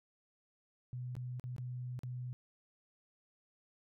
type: tone with dropouts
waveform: sine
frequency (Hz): 124.7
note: B2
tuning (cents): +17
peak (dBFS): -39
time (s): 0.93-2.33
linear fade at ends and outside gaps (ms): 0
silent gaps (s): 1.153-1.166 / 1.397-1.44 / 1.564-1.582 / 1.991-2.034
effects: none